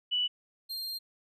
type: tone pair in turn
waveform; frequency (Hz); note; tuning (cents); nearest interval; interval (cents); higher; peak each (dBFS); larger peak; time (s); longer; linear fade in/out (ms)
sine / 45% pulse; 2960 / 4194; F#7 / C8; 0 / +3; tritone; 603; second; -26 / -34; first; 0.11-0.28 / 0.69-0.99; second; 20
effects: resampled to 32000 Hz